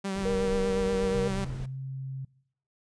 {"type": "tone with vibrato", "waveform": "sawtooth", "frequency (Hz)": 194, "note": "G3", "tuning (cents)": -18, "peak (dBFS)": -26, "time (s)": [0.04, 1.45], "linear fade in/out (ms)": 10, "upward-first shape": "triangle", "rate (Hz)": 8.3, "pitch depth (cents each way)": 36}
{"type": "noise", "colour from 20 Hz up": "brown", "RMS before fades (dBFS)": -37, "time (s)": [0.15, 1.66], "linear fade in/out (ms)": 5}
{"type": "tone", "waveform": "sine", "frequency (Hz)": 473.1, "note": "A#4", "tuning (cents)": 26, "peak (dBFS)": -26, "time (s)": [0.25, 1.28], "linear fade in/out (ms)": 5}
{"type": "tone with pitch glide", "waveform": "sine", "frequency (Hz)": [130.9, 133.42], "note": ["C3", "C3"], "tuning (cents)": [1, 34], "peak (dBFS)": -33, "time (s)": [1.14, 2.25], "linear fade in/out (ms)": 5, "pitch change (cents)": 33, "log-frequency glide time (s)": [1.66, 1.77]}
{"effects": ["noise-tail reverb RT60 0.7 s tail -23 dB re dry", "resampled to 22050 Hz"]}